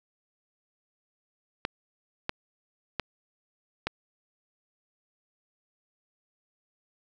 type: clicks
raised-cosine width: 0.3 ms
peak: -12 dBFS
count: 4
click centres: 1.651 / 2.294 / 2.997 / 3.87 s
effects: none